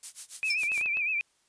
violet noise with tremolo, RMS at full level -33 dBFS, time 0.03-0.84 s, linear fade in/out 0 ms, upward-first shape sine, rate 7.1 Hz, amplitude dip 95%
sine tone with vibrato, 2462 Hz, D#7, 19 cents flat, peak -26 dBFS, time 0.43-1.21 s, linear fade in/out 0 ms, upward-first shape sine, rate 7.8 Hz, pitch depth 100 cents each way
sine tone with exponential decay, 5274 Hz, E8, in tune, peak -24 dBFS, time 0.5-0.61 s, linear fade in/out 5 ms, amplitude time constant 23 ms
clicks, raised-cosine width 0.3 ms, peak -26 dBFS, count 6, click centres 0.634 / 0.718 / 0.778 / 0.812 / 0.86 / 0.971 s
effects white hiss -69 dBFS RMS until 1.48 s + resampled to 22050 Hz

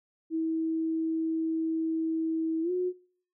sine tone with pitch glide, 323 to 362.6 Hz, E4 to F#4, -35 to -35 cents, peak -26 dBFS, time 0.3-2.93 s, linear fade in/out 50 ms, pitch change +200 cents, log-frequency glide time 2.62-2.71 s, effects noise-tail reverb RT60 0.5 s tail -21 dB re dry

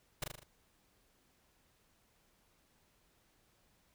pink noise with echo, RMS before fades -36 dBFS, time 0.22-0.24 s, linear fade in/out 5 ms, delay 39 ms, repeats 5, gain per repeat -4 dB, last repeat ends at 0.435 s, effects pink hiss -72 dBFS RMS until 3.94 s

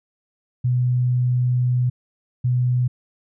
sine tone pair in turn, 124.5 / 124.5 Hz, B2 / B2, +14 / +14 cents, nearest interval unison, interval 0 cents, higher neither, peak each -16 dBFS, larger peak neither, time 0.64-1.9 / 2.44-2.88 s, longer first, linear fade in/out 10 ms, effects none

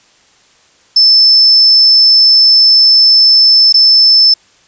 sine tone with dropouts, 5274 Hz, E8, in tune, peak -3 dBFS, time 0.96-4.34 s, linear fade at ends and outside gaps 5 ms, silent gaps 3.726-3.741 s, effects white hiss -48 dBFS RMS until 4.67 s + resampled to 16000 Hz

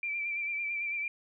sine tone with vibrato, 2349 Hz, D7, in tune, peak -31 dBFS, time 0.03-1.08 s, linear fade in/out 2 ms, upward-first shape sine, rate 9 Hz, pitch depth 37 cents each way, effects none

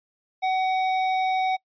sine tone with hard clipping, 752 Hz, F#5, 28 cents sharp, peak -23 dBFS, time 0.42-1.57 s, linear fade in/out 20 ms, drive 12 dB, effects noise-tail reverb RT60 0.1 s tail -25 dB re dry + resampled to 11025 Hz

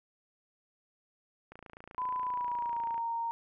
click train, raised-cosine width 0.5 ms, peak -33 dBFS, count 42, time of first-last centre 1.52-2.979 s, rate 28.1 Hz
sine tone with pitch glide, 1004 to 926 Hz, B5 to A#5, +28 to -12 cents, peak -31 dBFS, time 1.98-3.31 s, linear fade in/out 0 ms, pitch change -140 cents, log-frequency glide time 2.23-2.86 s
effects none

